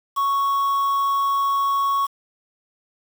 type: tone with quantisation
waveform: triangle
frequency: 1108.7 Hz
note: C#6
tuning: in tune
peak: -16 dBFS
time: 0.16-2.07 s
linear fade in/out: 20 ms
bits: 6
effects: none